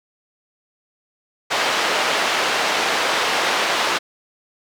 pink band-pass noise, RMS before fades -20 dBFS, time 1.5-3.99 s, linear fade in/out 20 ms, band 580 to 4300 Hz, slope 12 dB/octave, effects none

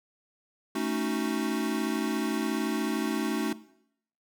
square chord, D# half-diminished seventh, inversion second, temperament equal, 220 / 277.2 / 311.1 / 370 Hz, A3 / C#4 / D#4 / F#4, 0 / 0 / 0 / 0 cents, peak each -34 dBFS, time 0.75-3.53 s, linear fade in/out 5 ms, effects noise-tail reverb RT60 0.7 s tail -17 dB re dry

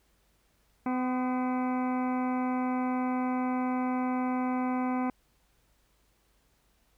harmonic tone with a mistuned harmonic, 253.7 Hz, B3, 47 cents sharp, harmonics 1 / 2 / 3 / 4 / 5 / 6 / 8 / 9 / 10, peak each -28 / -40 / -35 / -38 / -43 / -47 / -48 / -49 / -55 dBFS, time 0.86-5.1 s, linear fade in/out 2 ms, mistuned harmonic 5, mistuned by -37 cents, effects added 50 Hz sine -70 dBFS peak until 6.97 s + pink hiss -70 dBFS RMS until 6.97 s

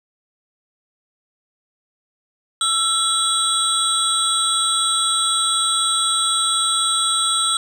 sine tone cluster, 1337 / 3376 / 3900 / 8190 Hz, E6 / G#7 / B7 / C9, +24 / +28 / -23 / -38 cents, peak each -21 dBFS, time 2.61-7.57 s, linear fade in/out 2 ms, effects tanh soft clip ceiling -9 dBFS + 8-bit

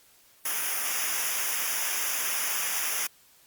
white noise with comb filter, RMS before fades -29 dBFS, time 0.45-3.07 s, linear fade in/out 5 ms, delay 0.24 ms, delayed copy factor -0.95, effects white hiss -59 dBFS RMS until 3.46 s + Opus 48 kbps

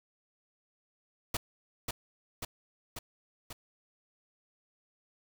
pink noise with echo, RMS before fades -32 dBFS, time 1.34-1.37 s, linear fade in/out 5 ms, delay 540 ms, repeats 4, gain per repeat -3 dB, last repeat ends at 3.53 s, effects none

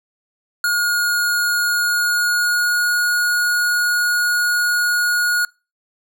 square tone with pitch glide, 1435 to 1444.1 Hz, F6 to F#6, +47 to -42 cents, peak -16 dBFS, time 0.64-5.45 s, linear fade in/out 2 ms, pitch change +11 cents, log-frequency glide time 1.65-2.89 s, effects noise-tail reverb RT60 0.3 s tail -25 dB re dry

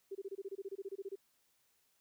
sine tone bursts, 392 Hz, G4, in tune, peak -39 dBFS, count 16, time 0.11-1.157 s, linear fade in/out 10 ms, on 42 ms, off 25 ms, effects white hiss -75 dBFS RMS until 2 s

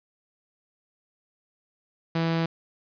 sawtooth tone, 164.81 Hz, E3, in tune, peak -19 dBFS, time 2.15-2.46 s, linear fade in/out 5 ms, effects resampled to 11025 Hz + 8-bit

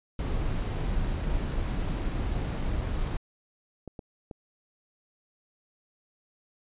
brown noise, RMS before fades -29 dBFS, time 0.19-3.17 s, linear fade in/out 2 ms
clicks, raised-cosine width 2 ms, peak -26 dBFS, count 4, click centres 2.504 / 3.877 / 3.992 / 4.312 s
effects resampled to 8000 Hz

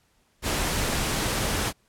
pink noise, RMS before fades -26 dBFS, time 0.42-1.73 s, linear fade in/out 50 ms, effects pink hiss -66 dBFS RMS until 1.88 s + low-pass 12000 Hz 12 dB/octave

